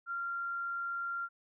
sine tone, 1384 Hz, F6, 16 cents flat, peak -34 dBFS, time 0.06-1.29 s, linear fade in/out 50 ms, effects none

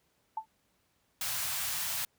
sine tone with exponential decay, 880 Hz, A5, in tune, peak -28 dBFS, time 0.37-0.46 s, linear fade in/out 5 ms, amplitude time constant 19 ms
white band-stop noise, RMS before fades -34 dBFS, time 1.21-2.05 s, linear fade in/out 2 ms, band 160 to 690 Hz, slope 24 dB/octave
effects pink hiss -73 dBFS RMS until 2.18 s + high-pass 60 Hz 12 dB/octave

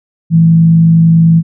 sine tone with frequency modulation, 164.81 Hz, E3, in tune, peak -3 dBFS, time 0.3-1.43 s, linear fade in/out 50 ms, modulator 50.8 Hz, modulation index 0.25, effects none

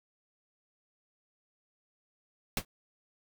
pink noise with exponential decay, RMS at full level -25 dBFS, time 2.57-2.65 s, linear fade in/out 2 ms, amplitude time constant 16 ms, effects none

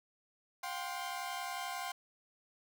sawtooth chord, F suspended second, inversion none, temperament equal with one note detuned, 712.7 / 784 / 1046.5 Hz, F5 / G5 / C6, +35 / 0 / 0 cents, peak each -39 / -39 / -39 dBFS, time 0.63-1.92 s, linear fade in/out 5 ms, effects none

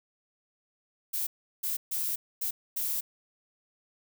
violet noise bursts at uneven times, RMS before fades -31 dBFS, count 5, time 1.13-1.27 / 1.63-1.77 / 1.91-2.16 / 2.41-2.51 / 2.76-3.01 s, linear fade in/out 10 ms, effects none

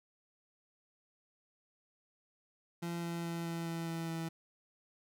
30% pulse tone with pitch steps, 170.6 / 169.52 / 168.45 / 167.38 / 166.32 / 165.27 / 164.22 Hz, F3 / E3 / E3 / E3 / E3 / E3 / E3, -40 / +49 / +38 / +27 / +16 / +5 / -6 cents, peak -34 dBFS, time 2.82-4.29 s, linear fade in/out 10 ms, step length 210 ms, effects none

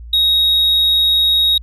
sine tone, 3775 Hz, A#7, 21 cents sharp, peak -8 dBFS, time 0.13-1.58 s, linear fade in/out 5 ms, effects tanh soft clip ceiling -9 dBFS + added 58 Hz sine -30 dBFS peak until 1.62 s

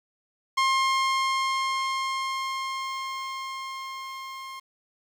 sawtooth tone with level ramp, 1065 Hz, C6, 30 cents sharp, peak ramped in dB -16 to -33 dBFS, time 0.57-4.6 s, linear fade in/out 10 ms, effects low-pass 6000 Hz 12 dB/octave + 9-bit

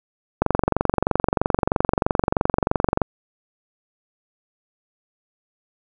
click train, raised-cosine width 1 ms, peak -3 dBFS, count 61, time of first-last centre 0.42-3.017 s, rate 23.1 Hz, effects none

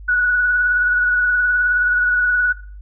sine tone with vibrato, 1470 Hz, F#6, 12 cents flat, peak -13 dBFS, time 0.08-2.53 s, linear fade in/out 10 ms, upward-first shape triangle, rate 19 Hz, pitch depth 27 cents each way, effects noise-tail reverb RT60 0.4 s tail -17 dB re dry + added 50 Hz sine -33 dBFS peak until 2.81 s

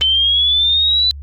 sine exponential sweep, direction up, 3054 to 4018 Hz, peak -11 dBFS, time 0.01-1.11 s, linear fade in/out 0 ms, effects added 71 Hz sine -28 dBFS peak until 1.22 s + Opus 24 kbps

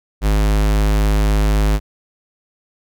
square tone, 51.9 Hz, G#1, in tune, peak -13 dBFS, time 0.21-1.8 s, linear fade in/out 50 ms, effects none

